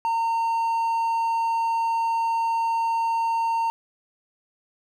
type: tone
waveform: triangle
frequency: 915 Hz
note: A#5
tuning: 32 cents flat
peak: -19 dBFS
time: 0.05-3.7 s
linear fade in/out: 0 ms
effects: none